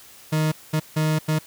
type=tone bursts at uneven times; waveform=40% pulse; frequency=155.56 Hz; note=D#3; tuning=in tune; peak=-18 dBFS; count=4; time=0.32-0.52 / 0.73-0.8 / 0.96-1.19 / 1.28-1.39 s; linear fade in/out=10 ms; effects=white hiss -47 dBFS RMS until 1.46 s